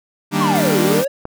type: chord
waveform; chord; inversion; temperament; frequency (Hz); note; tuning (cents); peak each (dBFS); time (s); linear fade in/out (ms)
sawtooth; Eb major seventh; none; equal; 155.56 / 196 / 233.1 / 293.7; Eb3 / G3 / Bb3 / D4; 0 / 0 / 0 / 0; -17 / -15 / -19 / -17; 0.31-1.04; 50
type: exponential two-way sweep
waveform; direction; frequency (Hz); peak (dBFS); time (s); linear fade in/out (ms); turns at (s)
triangle; down then up; 1177 to 339.3 to 574; -15; 0.4-1.08; 10; 0.81
type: noise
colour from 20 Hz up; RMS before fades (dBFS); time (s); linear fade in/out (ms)
white; -28; 0.55-1.05; 5
type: click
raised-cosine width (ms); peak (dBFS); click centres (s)
1; -14; 1.254
effects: none